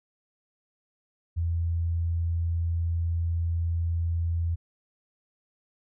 sine tone, 84.1 Hz, E2, 35 cents sharp, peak -24 dBFS, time 1.36-4.56 s, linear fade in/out 20 ms, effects none

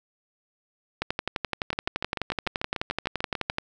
two click trains, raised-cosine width 0.3 ms, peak -10 / -13 dBFS, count 31 / 13, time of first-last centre 1.02-3.584 / 1.73-3.5 s, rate 11.7 / 6.78 Hz, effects none

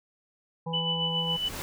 harmonic tone, 165.4 Hz, E3, 6 cents sharp, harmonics 1 / 3 / 5 / 6, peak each -32 / -37 / -39 / -40 dBFS, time 0.66-1.37 s, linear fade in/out 10 ms
sine tone with tremolo, 2983 Hz, F#7, 13 cents sharp, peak -25 dBFS, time 0.73-1.49 s, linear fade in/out 10 ms, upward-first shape sine, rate 7.2 Hz, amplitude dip 50%
pink noise with exponential growth, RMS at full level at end -33 dBFS, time 0.93-1.62 s, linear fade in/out 0 ms, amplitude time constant 150 ms
effects none

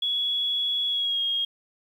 sine tone with pitch glide, 3367 to 3258 Hz, G#7 to G#7, +23 to -34 cents, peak -23 dBFS, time 0.02-1.45 s, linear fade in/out 5 ms, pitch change -57 cents, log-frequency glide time 0.88-1.21 s, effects 9-bit

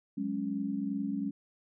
sine chord, F# suspended second, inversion none, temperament equal, 185 / 207.7 / 277.2 Hz, F#3 / G#3 / C#4, 0 / 0 / 0 cents, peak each -39 / -34 / -34 dBFS, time 0.17-1.31 s, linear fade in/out 10 ms, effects none

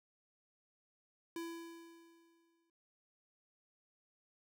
square tone with exponential decay, 334.3 Hz, E4, 24 cents sharp, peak -40 dBFS, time 1.36-2.7 s, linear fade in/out 2 ms, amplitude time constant 290 ms, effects none

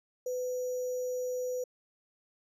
sine tone with sample-and-hold, 502 Hz, B4, 28 cents sharp, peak -31 dBFS, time 0.26-1.64 s, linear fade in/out 5 ms, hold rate 6300 Hz, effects resampled to 32000 Hz

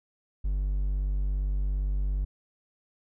triangle tone, 48.72 Hz, G1, 10 cents flat, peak -23 dBFS, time 0.44-2.25 s, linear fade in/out 10 ms, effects none

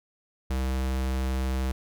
square tone, 65.2 Hz, C2, 5 cents flat, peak -26 dBFS, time 0.5-1.72 s, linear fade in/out 5 ms, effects none

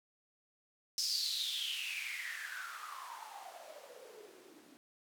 blue noise with band-pass filter sweep, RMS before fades -42 dBFS, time 0.98-4.77 s, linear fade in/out 0 ms, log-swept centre 5300 to 270 Hz, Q 8.6, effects none

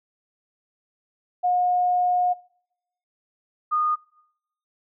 sine tone pair in turn, 720 / 1227.4 Hz, F#5 / D#6, -47 / -24 cents, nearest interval major sixth, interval 923 cents, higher second, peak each -18 / -19 dBFS, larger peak first, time 1.43-2.34 / 3.71-3.96 s, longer first, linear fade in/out 20 ms, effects noise-tail reverb RT60 0.8 s tail -24 dB re dry

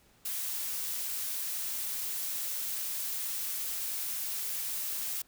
blue noise, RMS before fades -35 dBFS, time 0.25-5.22 s, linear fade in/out 5 ms, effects pink hiss -64 dBFS RMS until 5.27 s

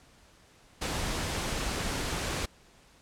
pink noise, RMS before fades -32 dBFS, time 0.81-2.46 s, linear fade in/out 10 ms, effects pink hiss -59 dBFS RMS until 3.01 s + low-pass 9000 Hz 12 dB/octave

